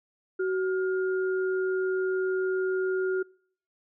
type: tone pair together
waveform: sine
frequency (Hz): 375.2 / 1418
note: F#4 / F6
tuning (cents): +24 / +26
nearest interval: octave + major seventh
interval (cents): 2302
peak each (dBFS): -25 / -35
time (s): 0.39-3.23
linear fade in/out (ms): 10
effects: noise-tail reverb RT60 0.6 s tail -26 dB re dry